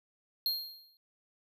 square tone with exponential decay, 4226 Hz, C8, 16 cents sharp, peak -27 dBFS, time 0.46-0.97 s, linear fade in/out 1 ms, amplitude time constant 110 ms, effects none

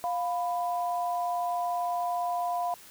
sine tone pair together, 703 / 993.2 Hz, F5 / B5, +11 / +9 cents, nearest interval tritone, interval 598 cents, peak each -28 / -33 dBFS, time 0.04-2.74 s, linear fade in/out 0 ms, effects white hiss -51 dBFS RMS until 2.9 s

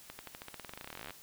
accelerating click train, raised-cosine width 0.3 ms, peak -27 dBFS, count 28, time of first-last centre 0.1-1.107 s, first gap 90 ms, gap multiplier 0.92, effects white hiss -55 dBFS RMS until 1.22 s

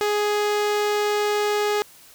sawtooth tone with notch filter, 416.4 Hz, G#4, 5 cents sharp, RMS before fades -22 dBFS, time 0.01-1.82 s, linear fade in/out 0 ms, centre 11000 Hz, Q 0.97, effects white hiss -49 dBFS RMS until 2.14 s

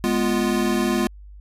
square chord, F diminished, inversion first, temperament equal, 207.7 / 246.9 / 349.2 Hz, Ab3 / Cb4 / F4, 0 / 0 / 0 cents, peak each -24 dBFS, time 0.04-1.07 s, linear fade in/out 0 ms, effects added 50 Hz sine -39 dBFS peak until 1.4 s + resampled to 32000 Hz

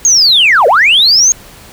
sine linear two-way sweep, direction down then up, 6645 to 434.8 to 6645 Hz, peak -3 dBFS, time 0.05-1.32 s, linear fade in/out 0 ms, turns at 0.67 s, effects tanh soft clip ceiling 0 dBFS + pink hiss -36 dBFS RMS until 1.72 s

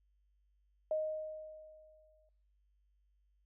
sine tone with exponential decay, 622.3 Hz, D#5, in tune, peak -30 dBFS, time 0.91-2.29 s, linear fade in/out 2 ms, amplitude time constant 300 ms, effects noise-tail reverb RT60 0.8 s tail -25 dB re dry + added 50 Hz sine -70 dBFS peak until 3.45 s

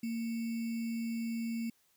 sine tone with sample-and-hold, 229.5 Hz, A#3, 27 cents flat, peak -33 dBFS, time 0.03-1.7 s, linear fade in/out 5 ms, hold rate 2450 Hz, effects white hiss -71 dBFS RMS until 1.96 s

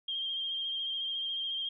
sine tone with vibrato, 3198 Hz, G7, 34 cents sharp, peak -32 dBFS, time 0.08-1.69 s, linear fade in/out 5 ms, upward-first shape square, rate 14 Hz, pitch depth 21 cents each way, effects none

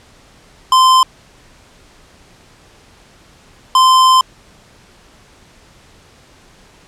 square tone bursts at uneven times, 1036 Hz, C6, 17 cents flat, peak -7 dBFS, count 2, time 0.72-1.03 / 3.75-4.21 s, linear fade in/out 2 ms, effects pink hiss -46 dBFS RMS until 6.87 s + low-pass 8000 Hz 12 dB/octave

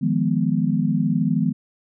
sine chord, F half-diminished seventh, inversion third, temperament equal, 155.56 / 174.61 / 207.7 / 246.9 Hz, Eb3 / F3 / Ab3 / Cb4, 0 / 0 / 0 / 0 cents, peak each -23 dBFS, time 0.01-1.53 s, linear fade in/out 20 ms, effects none

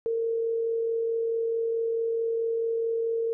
sine tone with amplitude modulation, 457.1 Hz, A#4, 34 cents flat, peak -23 dBFS, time 0.06-3.33 s, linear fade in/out 0 ms, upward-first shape sine, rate 44.6 Hz, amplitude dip 30%, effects none

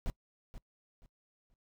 brown noise with echo, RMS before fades -33 dBFS, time 0.06-0.1 s, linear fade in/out 0 ms, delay 480 ms, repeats 3, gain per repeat -12 dB, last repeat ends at 1.54 s, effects noise-tail reverb RT60 0.1 s tail -23 dB re dry

